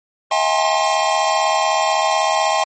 square tone cluster, 643 / 719 / 809 / 885 / 1061 Hz, E5 / F#5 / G#5 / A5 / C6, -43 / -50 / -46 / +10 / +24 cents, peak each -21 / -26 / -20 / -25 / -21 dBFS, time 0.31-2.64 s, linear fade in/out 5 ms, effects MP3 32 kbps

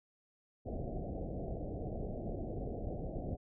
pink low-pass noise, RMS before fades -40 dBFS, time 0.65-3.37 s, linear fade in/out 20 ms, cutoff 740 Hz, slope 96 dB/octave, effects none

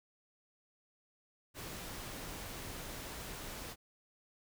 pink noise, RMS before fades -45 dBFS, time 1.54-3.76 s, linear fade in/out 50 ms, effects none

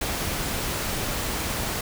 pink noise, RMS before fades -28 dBFS, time 0.01-1.81 s, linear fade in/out 5 ms, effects none

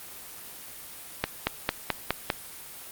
accelerating click train, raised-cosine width 0.3 ms, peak -7 dBFS, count 6, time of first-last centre 1.24-2.302 s, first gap 230 ms, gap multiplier 0.96, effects white hiss -43 dBFS RMS until 2.91 s + Opus 32 kbps

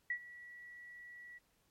sine tone with ADSR envelope, 1940 Hz, B6, 31 cents flat, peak -32 dBFS, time 0.1-1.39 s, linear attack 4 ms, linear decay 78 ms, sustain -18 dB, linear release 19 ms, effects pink hiss -75 dBFS RMS until 1.7 s + MP3 64 kbps

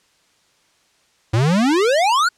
square exponential sweep, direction up, 104.7 to 1504 Hz, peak -14 dBFS, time 1.33-2.29 s, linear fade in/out 10 ms, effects white hiss -59 dBFS RMS until 2.37 s + low-pass 7000 Hz 12 dB/octave

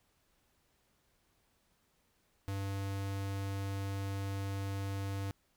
square tone, 98.3 Hz, G2, 5 cents sharp, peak -36 dBFS, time 2.48-5.31 s, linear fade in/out 0 ms, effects pink hiss -74 dBFS RMS until 5.56 s

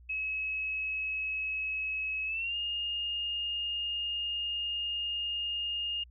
sine tone with pitch glide, 2570 to 2835 Hz, E7 to F7, -45 to +25 cents, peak -31 dBFS, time 0.09-6.04 s, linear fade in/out 10 ms, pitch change +170 cents, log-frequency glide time 2.26-2.56 s, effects added 60 Hz sine -52 dBFS peak until 6.1 s

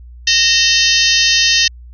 harmonic tone with a mistuned harmonic, 616 Hz, D#5, 17 cents flat, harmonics 3 / 4 / 5 / 6 / 7 / 8 / 9 / 10, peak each -18 / -18 / -18 / -18 / -18 / -18 / -18 / -18 dBFS, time 0.27-1.68 s, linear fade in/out 5 ms, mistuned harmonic 4, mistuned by +140 cents, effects added 60 Hz sine -33 dBFS peak until 1.93 s

